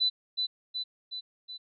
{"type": "tone with echo", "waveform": "sine", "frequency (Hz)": 3996, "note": "B7", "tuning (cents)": 20, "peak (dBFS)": -22, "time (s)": [0, 0.1], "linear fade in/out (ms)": 20, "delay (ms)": 370, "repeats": 4, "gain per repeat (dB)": -4, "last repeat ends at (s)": 1.58, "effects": ["MP3 64 kbps"]}